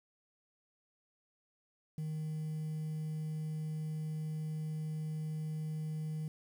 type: tone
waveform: sine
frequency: 155.56 Hz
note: D#3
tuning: in tune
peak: -33 dBFS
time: 1.98-6.28 s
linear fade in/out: 2 ms
effects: tanh soft clip ceiling -35 dBFS + 10-bit